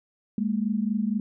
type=tone pair together; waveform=sine; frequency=205 / 229.2 Hz; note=G#3 / A#3; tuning=-22 / -29 cents; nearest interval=major second; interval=193 cents; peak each=-25 / -27 dBFS; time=0.38-1.2 s; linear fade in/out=2 ms; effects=none